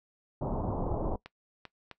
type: low-pass noise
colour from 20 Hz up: pink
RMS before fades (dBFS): -32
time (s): 0.41-1.16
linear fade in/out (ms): 5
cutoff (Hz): 1000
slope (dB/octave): 48
type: clicks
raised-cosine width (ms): 0.3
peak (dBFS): -27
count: 3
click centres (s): 1.26 / 1.653 / 1.913
effects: noise-tail reverb RT60 0.1 s tail -19 dB re dry